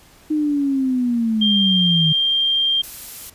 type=linear sweep; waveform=sine; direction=down; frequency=309.3 to 153.7 Hz; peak=-16 dBFS; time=0.3-2.13 s; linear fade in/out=10 ms
type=tone; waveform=sine; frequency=3186 Hz; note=G7; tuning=27 cents sharp; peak=-15 dBFS; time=1.41-2.82 s; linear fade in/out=10 ms
type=noise; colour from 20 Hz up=blue; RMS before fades=-33 dBFS; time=2.83-3.3 s; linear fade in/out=5 ms
effects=pink hiss -49 dBFS RMS until 3.34 s + resampled to 32000 Hz